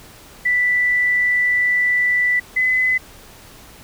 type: tone pair in turn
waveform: sine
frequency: 1975.5 / 2019 Hz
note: B6 / B6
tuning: 0 / +38 cents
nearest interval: unison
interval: 38 cents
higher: second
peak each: -14 dBFS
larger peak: neither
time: 0.45-2.4 / 2.56-2.98 s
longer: first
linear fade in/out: 10 ms
effects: pink hiss -43 dBFS RMS until 3.83 s